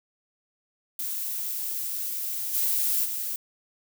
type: noise with level steps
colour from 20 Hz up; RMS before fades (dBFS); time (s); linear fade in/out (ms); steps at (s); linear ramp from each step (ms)
violet; -31 / -25 / -31; 0.99-3.36; 2; 2.53 / 3.04; 20
effects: none